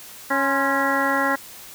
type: harmonic tone with a mistuned harmonic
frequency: 275.7 Hz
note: C#4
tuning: 9 cents flat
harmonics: 1 / 2 / 3 / 4 / 5 / 6 / 7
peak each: -26 / -26 / -26 / -26 / -26 / -26 / -26 dBFS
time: 0.3-1.36 s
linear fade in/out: 10 ms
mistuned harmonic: 4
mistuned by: -71 cents
effects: white hiss -41 dBFS RMS until 1.74 s